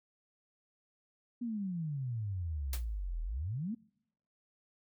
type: exponential two-way sweep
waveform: sine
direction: down then up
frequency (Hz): 246.9 to 38.89 to 246.9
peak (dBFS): -34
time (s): 1.41-3.75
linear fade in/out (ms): 10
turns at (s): 3.22
type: noise with exponential decay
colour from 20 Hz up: white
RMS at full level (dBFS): -36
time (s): 2.73-2.85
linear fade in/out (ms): 2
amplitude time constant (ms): 25
effects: noise-tail reverb RT60 0.8 s tail -26 dB re dry